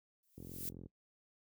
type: noise with exponential growth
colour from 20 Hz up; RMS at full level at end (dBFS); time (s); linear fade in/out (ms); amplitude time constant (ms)
violet; -39; 0.23-0.69; 1; 98
type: click train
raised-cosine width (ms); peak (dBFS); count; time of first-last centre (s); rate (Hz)
3; -36; 22; 0.38-0.859; 43.8
effects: noise-tail reverb RT60 0.1 s tail -22 dB re dry + high-pass 60 Hz 12 dB/octave